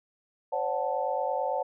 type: chord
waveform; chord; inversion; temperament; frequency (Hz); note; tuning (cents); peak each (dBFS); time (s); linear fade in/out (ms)
sine; D dominant seventh; third; equal with one note detuned; 523.3 / 572.3 / 740 / 880; C5 / D5 / F#5 / A5; 0 / -45 / 0 / 0; -32; 0.52-1.63; 10
effects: none